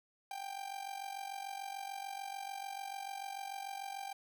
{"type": "tone with amplitude modulation", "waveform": "45% pulse", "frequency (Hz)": 789, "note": "G5", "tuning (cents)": 11, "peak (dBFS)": -38, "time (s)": [0.31, 4.13], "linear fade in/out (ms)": 2, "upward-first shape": "sine", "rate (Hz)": 46.8, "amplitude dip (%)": 75, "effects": []}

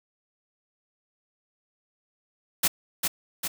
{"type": "noise with echo", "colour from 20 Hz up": "white", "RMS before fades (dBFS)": -21, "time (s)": [2.63, 2.68], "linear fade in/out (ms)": 10, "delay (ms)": 400, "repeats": 2, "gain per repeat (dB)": -4, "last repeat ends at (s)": 3.48, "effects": []}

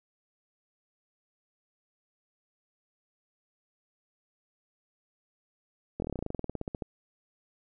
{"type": "slowing click train", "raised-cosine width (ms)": 2, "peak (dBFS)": -20, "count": 20, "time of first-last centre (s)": [6, 6.822], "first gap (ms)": 22, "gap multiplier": 1.07, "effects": []}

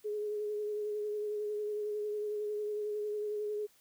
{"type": "tone with vibrato", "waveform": "sine", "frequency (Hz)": 420, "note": "G#4", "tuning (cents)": 19, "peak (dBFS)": -33, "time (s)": [0.04, 3.67], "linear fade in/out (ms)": 20, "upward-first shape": "sine", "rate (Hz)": 11, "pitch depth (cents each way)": 22, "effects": ["white hiss -66 dBFS RMS until 3.8 s"]}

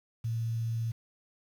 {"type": "tone with quantisation", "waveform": "sine", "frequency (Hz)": 114.4, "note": "A#2", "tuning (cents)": -32, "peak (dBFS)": -29, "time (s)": [0.24, 0.92], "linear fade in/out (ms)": 10, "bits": 9, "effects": []}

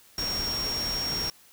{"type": "tone in noise", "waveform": "sine", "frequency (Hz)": 5560, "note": "F8", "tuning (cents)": -9, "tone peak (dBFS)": -28, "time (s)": [0.18, 1.3], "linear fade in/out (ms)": 2, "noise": "pink", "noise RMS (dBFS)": -35, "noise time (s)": [0.18, 1.3], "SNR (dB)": 4, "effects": ["white hiss -56 dBFS RMS until 1.52 s"]}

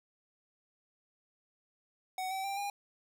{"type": "tone with pitch steps", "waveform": "square", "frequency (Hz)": [748, 767.7, 787.9, 808.7], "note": ["F#5", "G5", "G5", "G#5"], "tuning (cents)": [19, -36, 9, -46], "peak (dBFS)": -35, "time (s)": [2.18, 2.7], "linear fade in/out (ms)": 2, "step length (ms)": 130, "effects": []}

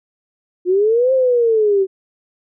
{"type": "linear two-way sweep", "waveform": "sine", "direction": "up then down", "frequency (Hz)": [349.2, 531, 376], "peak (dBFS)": -11, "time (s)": [0.65, 1.87], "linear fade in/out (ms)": 50, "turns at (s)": 1.13, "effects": []}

